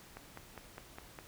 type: click train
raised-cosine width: 0.5 ms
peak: -30 dBFS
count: 6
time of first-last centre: 0.17-1.188 s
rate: 4.91 Hz
effects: pink hiss -56 dBFS RMS until 1.27 s